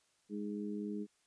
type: harmonic tone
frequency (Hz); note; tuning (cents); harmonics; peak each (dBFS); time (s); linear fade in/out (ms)
103.6; G#2; -4; 2 / 3 / 4; -39 / -43 / -45; 0.29-1.07; 50
effects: white hiss -74 dBFS RMS until 1.26 s + resampled to 22050 Hz